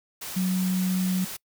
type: tone in noise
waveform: sine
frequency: 185 Hz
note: F#3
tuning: in tune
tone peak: -22 dBFS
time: 0.36-1.25 s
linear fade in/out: 10 ms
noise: white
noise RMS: -36 dBFS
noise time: 0.21-1.37 s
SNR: +11 dB
effects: noise-tail reverb RT60 0.1 s tail -25 dB re dry